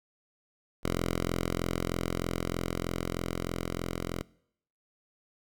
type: tone with level ramp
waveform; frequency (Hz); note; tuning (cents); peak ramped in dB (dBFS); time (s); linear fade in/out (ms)
5% pulse; 43.2; F1; -18; -17 to -22; 0.83-4.23; 20
effects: noise-tail reverb RT60 0.7 s tail -23 dB re dry